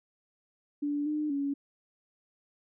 sine tone with pitch steps, 290.4 / 302 / 281.2 Hz, D4 / D4 / C#4, -19 / +48 / +25 cents, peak -28 dBFS, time 0.82-1.54 s, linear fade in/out 10 ms, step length 240 ms, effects none

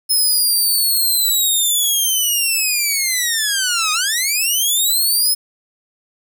10% pulse linear two-way sweep, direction down then up, 5190 to 1224 to 5190 Hz, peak -7 dBFS, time 0.09-5.35 s, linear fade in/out 20 ms, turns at 3.92 s, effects 8-bit

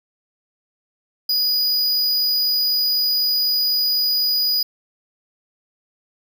square tone, 4928 Hz, D#8, 17 cents flat, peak -17 dBFS, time 1.29-4.63 s, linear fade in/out 5 ms, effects none

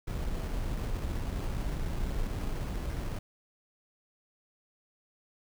brown noise with sample-and-hold, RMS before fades -33 dBFS, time 0.07-3.19 s, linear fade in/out 5 ms, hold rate 3675 Hz, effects none

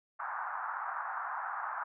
white band-pass noise, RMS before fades -38 dBFS, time 0.19-1.84 s, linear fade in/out 10 ms, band 770 to 1500 Hz, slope 48 dB/octave, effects none

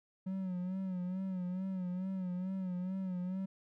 triangle tone with vibrato, 185 Hz, F#3, in tune, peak -33 dBFS, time 0.26-3.46 s, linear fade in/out 10 ms, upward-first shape sine, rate 2.3 Hz, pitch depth 62 cents each way, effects none

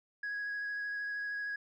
sine tone with vibrato, 1661.2 Hz, G#6, in tune, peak -33 dBFS, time 0.23-1.56 s, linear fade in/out 5 ms, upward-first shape sine, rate 13 Hz, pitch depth 11 cents each way, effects tanh soft clip ceiling -33 dBFS

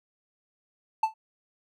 triangle tone with exponential decay, 880 Hz, A5, in tune, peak -15 dBFS, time 1.03-1.14 s, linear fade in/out 5 ms, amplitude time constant 23 ms, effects none

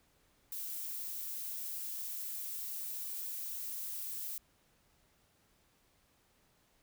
violet noise, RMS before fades -41 dBFS, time 0.52-4.38 s, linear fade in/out 2 ms, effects pink hiss -71 dBFS RMS until 6.82 s

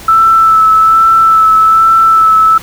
sine tone with vibrato, 1318 Hz, E6, 1 cent flat, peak -3 dBFS, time 0.08-2.58 s, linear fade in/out 5 ms, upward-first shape sine, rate 1.2 Hz, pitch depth 19 cents each way, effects pink hiss -30 dBFS RMS until 2.62 s

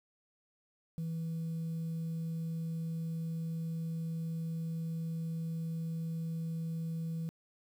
sine tone, 163.6 Hz, E3, 13 cents flat, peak -32 dBFS, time 0.98-7.29 s, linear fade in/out 0 ms, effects tanh soft clip ceiling -33 dBFS + 10-bit

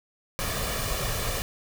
pink noise with comb filter, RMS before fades -29 dBFS, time 0.39-1.42 s, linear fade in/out 0 ms, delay 1.7 ms, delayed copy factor +0.55, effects none

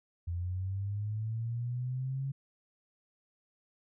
sine linear sweep, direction up, 84.7 to 137.7 Hz, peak -32 dBFS, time 0.27-2.32 s, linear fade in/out 10 ms, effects none

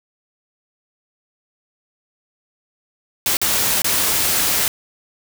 white noise with dropouts, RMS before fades -18 dBFS, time 3.26-4.68 s, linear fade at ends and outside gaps 1 ms, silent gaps 3.37-3.415 / 3.819-3.844 s, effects none

